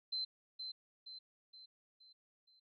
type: tone with echo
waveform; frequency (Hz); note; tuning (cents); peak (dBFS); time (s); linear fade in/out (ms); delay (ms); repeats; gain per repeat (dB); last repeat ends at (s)
sine; 4083; C8; -43; -36; 0.12-0.25; 10; 470; 5; -6; 2.6
effects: none